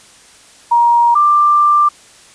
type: tone pair in turn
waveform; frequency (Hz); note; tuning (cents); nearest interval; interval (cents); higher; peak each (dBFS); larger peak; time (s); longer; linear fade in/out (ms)
sine; 945 / 1183.8; A#5 / D6; +23 / +13; major third; 390; second; -7; neither; 0.71-1.15 / 1.15-1.89; second; 10
effects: white hiss -43 dBFS RMS until 2.34 s + resampled to 22050 Hz